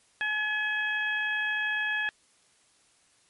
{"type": "harmonic tone with a mistuned harmonic", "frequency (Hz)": 850, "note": "G#5", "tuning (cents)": 40, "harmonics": [1, 2, 3, 4], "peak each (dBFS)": [-39, -27, -35, -39], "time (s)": [0.21, 2.09], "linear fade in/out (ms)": 0, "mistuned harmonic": 4, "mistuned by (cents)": -64, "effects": ["white hiss -64 dBFS RMS until 3.29 s", "MP3 48 kbps"]}